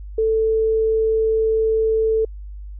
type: tone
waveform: sine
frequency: 442.3 Hz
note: A4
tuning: 9 cents sharp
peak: -15 dBFS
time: 0.18-2.25 s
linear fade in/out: 5 ms
effects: added 50 Hz sine -31 dBFS peak until 2.79 s